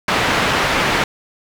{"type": "low-pass noise", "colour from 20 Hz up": "white", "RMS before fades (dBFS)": -17, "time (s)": [0.08, 1.04], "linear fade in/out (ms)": 2, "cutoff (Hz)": 2200, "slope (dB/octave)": 12, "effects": []}